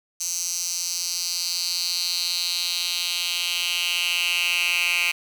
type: tone with high-pass filter sweep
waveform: 10% pulse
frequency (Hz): 174.61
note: F3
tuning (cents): 0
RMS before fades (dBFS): -25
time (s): 0.2-5.12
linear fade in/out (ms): 10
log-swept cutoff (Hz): 6100 to 2400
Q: 3.8
effects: none